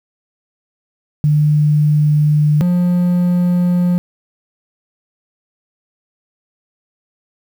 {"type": "tone pair in turn", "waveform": ["sine", "triangle"], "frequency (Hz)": [149.8, 177.27], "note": ["D3", "F3"], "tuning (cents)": [35, 26], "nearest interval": "minor third", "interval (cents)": 291, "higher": "second", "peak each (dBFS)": -9, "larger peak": "neither", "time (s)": [[1.24, 2.61], [2.61, 3.98]], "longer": "neither", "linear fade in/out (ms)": 0, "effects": ["7-bit"]}